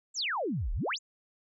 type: exponential two-way sweep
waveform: sine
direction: down then up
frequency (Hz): 7902 to 33.27 to 7902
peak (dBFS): -29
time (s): 0.14-0.99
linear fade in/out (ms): 50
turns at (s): 0.73
effects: none